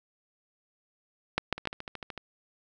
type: two click trains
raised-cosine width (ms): 0.3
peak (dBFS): -9 / -22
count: 3 / 9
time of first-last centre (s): 1.38-1.673 / 1.58-2.177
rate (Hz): 6.82 / 13.4
effects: none